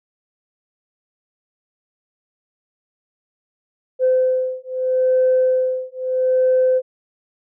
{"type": "beating tone pair", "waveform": "sine", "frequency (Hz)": [513, 513.78], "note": ["C5", "C5"], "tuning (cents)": [-34, -32], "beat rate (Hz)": 0.78, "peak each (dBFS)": -17, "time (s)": [3.99, 6.82], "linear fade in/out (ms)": 50, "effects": ["tanh soft clip ceiling -8 dBFS"]}